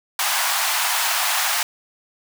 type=high-pass noise; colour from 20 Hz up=pink; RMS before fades=-21 dBFS; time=0.19-1.63 s; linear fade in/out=2 ms; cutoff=720 Hz; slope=48 dB/octave; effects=none